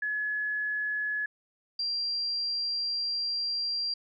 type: tone pair in turn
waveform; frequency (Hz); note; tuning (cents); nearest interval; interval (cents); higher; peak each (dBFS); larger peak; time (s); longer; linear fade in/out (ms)
sine; 1700 / 4743; G#6 / D8; +40 / +16; octave + tritone; 1776; second; -28 / -28; neither; 0.02-1.26 / 1.79-3.94; second; 5
effects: none